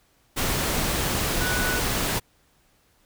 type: tone in noise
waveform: sine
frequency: 1480 Hz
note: F#6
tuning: in tune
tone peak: -27 dBFS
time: 1.4-1.8 s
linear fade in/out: 20 ms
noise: pink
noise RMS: -25 dBFS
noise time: 0.36-2.2 s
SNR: -5 dB
effects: pink hiss -63 dBFS RMS until 3.05 s